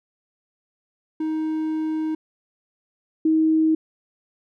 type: tone pair in turn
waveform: triangle / sine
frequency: 314 / 316.9 Hz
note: D#4 / D#4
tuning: +16 / +32 cents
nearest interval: unison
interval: 16 cents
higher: second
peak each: -20 / -15 dBFS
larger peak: second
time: 1.2-2.15 / 3.25-3.75 s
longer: first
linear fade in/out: 5 ms
effects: none